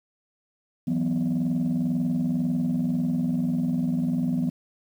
sine chord, E suspended second, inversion none, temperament equal, 164.81 / 185 / 246.9 Hz, E3 / F#3 / B3, 0 / 0 / 0 cents, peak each -26 / -27 / -23 dBFS, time 0.87-4.5 s, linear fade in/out 10 ms, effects tanh soft clip ceiling -18 dBFS + 9-bit

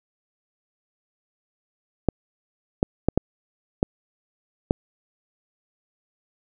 clicks, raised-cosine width 2 ms, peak -4 dBFS, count 6, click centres 2.087 / 2.829 / 3.086 / 3.176 / 3.829 / 4.709 s, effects none

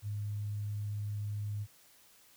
sine tone, 103.83 Hz, G#2, in tune, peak -34 dBFS, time 0.02-1.67 s, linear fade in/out 50 ms, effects white hiss -62 dBFS RMS until 2.36 s

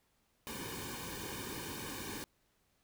pink noise with comb filter, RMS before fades -43 dBFS, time 0.47-2.24 s, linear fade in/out 0 ms, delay 1.5 ms, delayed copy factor -0.85, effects pink hiss -75 dBFS RMS until 2.83 s

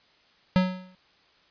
square tone with exponential decay, 184.5 Hz, F#3, 5 cents flat, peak -16 dBFS, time 0.56-0.95 s, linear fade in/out 0 ms, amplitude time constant 84 ms, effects white hiss -61 dBFS RMS until 1.5 s + resampled to 11025 Hz

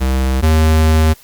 square tone pair in turn, 65.41 / 78.92 Hz, C2 / D#2, 0 / +25 cents, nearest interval minor third, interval 325 cents, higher second, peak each -13 / -9 dBFS, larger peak second, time 0-0.42 / 0.42-1.14 s, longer second, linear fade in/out 20 ms, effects white hiss -44 dBFS RMS until 1.23 s + Opus 48 kbps

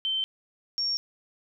sine tone pair in turn, 3098 / 5520 Hz, G7 / F8, -21 / -21 cents, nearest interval minor seventh, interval 1000 cents, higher second, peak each -25 dBFS, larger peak neither, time 0.05-0.24 / 0.78-0.97 s, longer neither, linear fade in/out 0 ms, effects none

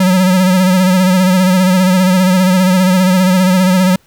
square tone with vibrato, 185 Hz, F#3, in tune, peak -8 dBFS, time 0-3.96 s, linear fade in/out 5 ms, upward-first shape sine, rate 15 Hz, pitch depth 50 cents each way, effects pink hiss -52 dBFS RMS until 4.06 s

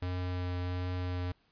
square tone with vibrato, 90.1 Hz, F#2, 45 cents flat, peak -33 dBFS, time 0.02-1.32 s, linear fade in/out 5 ms, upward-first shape sine, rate 1.4 Hz, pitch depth 9 cents each way, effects pink hiss -70 dBFS RMS until 1.51 s + resampled to 11025 Hz

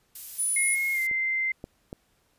violet noise, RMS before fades -37 dBFS, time 0.15-1.07 s, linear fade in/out 5 ms
sine tone, 9956 Hz, D#9, in tune, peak -24 dBFS, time 0.38-0.76 s, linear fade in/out 20 ms
sine tone with pitch glide, 2158 to 2081 Hz, C#7 to C7, -47 to -10 cents, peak -24 dBFS, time 0.56-1.52 s, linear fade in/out 5 ms, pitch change -63 cents, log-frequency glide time 0.93-1 s
clicks, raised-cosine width 2 ms, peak -32 / -23 / -23 dBFS, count 3, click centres 1.113 / 1.641 / 1.929 s
effects pink hiss -68 dBFS RMS until 2.38 s + resampled to 32000 Hz

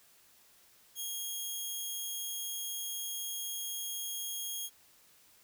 10% pulse tone, 3268 Hz, G#7, 29 cents flat, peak -28 dBFS, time 0.95-4.7 s, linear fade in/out 50 ms, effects white hiss -63 dBFS RMS until 5.43 s

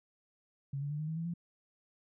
sine tone with pitch steps, 138.59 / 143.56 / 148.71 / 154.04 / 159.57 / 165.29 / 171.22 Hz, C#3 / D3 / D3 / D#3 / D#3 / E3 / F3, 0 / -39 / +22 / -17 / +44 / +5 / -34 cents, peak -34 dBFS, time 0.73-1.339 s, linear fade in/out 5 ms, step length 87 ms, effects none

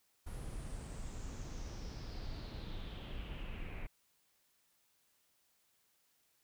brown noise with low-pass filter sweep, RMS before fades -44 dBFS, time 0.26-3.87 s, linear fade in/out 10 ms, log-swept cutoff 11000 to 2300 Hz, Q 5, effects white hiss -75 dBFS RMS until 6.43 s

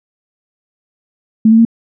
sine tone with pitch steps, 220 / 224.6 / 229.3 Hz, A3 / A3 / A#3, 0 / +36 / -28 cents, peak -4 dBFS, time 1.45-1.651 s, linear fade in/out 5 ms, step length 67 ms, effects none

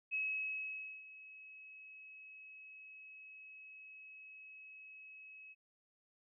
sine tone with ADSR envelope, 2567 Hz, E7, 47 cents flat, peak -34 dBFS, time 0.11-5.55 s, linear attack 29 ms, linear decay 890 ms, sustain -18 dB, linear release 33 ms, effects none

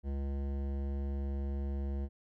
sine tone with hard clipping, 69.3 Hz, C#2, in tune, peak -35 dBFS, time 0.03-2.09 s, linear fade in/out 50 ms, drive 15 dB, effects none

